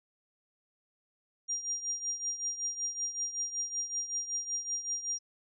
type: tone with tremolo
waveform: sine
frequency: 5700 Hz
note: F8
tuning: 34 cents sharp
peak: -29 dBFS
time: 1.48-5.19 s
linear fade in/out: 20 ms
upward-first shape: triangle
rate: 5.3 Hz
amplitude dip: 80%
effects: none